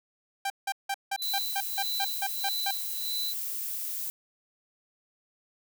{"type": "tone bursts", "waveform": "sawtooth", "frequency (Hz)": 788, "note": "G5", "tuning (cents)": 9, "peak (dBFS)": -24, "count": 11, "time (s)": [0.45, 2.711], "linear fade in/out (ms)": 5, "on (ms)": 51, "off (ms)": 170}
{"type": "tone with tremolo", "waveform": "triangle", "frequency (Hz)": 4001, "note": "B7", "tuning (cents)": 22, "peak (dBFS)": -29, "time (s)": [1.17, 3.35], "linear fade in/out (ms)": 50, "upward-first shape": "sine", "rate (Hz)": 1.6, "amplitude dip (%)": 80}
{"type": "noise", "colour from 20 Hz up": "violet", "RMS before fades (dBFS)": -34, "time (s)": [1.22, 4.1], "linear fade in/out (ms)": 0}
{"effects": []}